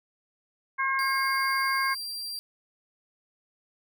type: harmonic tone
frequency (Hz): 537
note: C5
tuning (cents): +45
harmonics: 2 / 3 / 4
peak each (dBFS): -27 / -29 / -30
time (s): 0.78-1.95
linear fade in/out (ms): 20
type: tone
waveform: 40% pulse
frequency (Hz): 4728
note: D8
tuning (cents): +11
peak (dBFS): -32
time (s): 0.99-2.39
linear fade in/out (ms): 0
effects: none